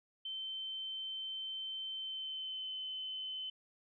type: tone with pitch glide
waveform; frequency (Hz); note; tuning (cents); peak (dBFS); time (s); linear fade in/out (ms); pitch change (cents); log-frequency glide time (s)
sine; 3092 to 3051; G7 to G7; -24 to -48; -39; 0.25-3.5; 5; -24; 1.95-2.74
effects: none